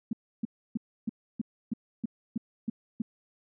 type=tone bursts; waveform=sine; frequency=225 Hz; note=A3; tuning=39 cents sharp; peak=-26 dBFS; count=10; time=0.11-3.02 s; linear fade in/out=5 ms; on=21 ms; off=300 ms; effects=none